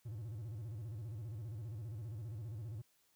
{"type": "tone with vibrato", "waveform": "triangle", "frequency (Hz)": 109.7, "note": "A2", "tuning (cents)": -5, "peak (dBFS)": -40, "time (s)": [0.05, 2.82], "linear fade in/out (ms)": 10, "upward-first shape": "square", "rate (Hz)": 15, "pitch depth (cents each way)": 150, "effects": ["white hiss -74 dBFS RMS until 3.15 s"]}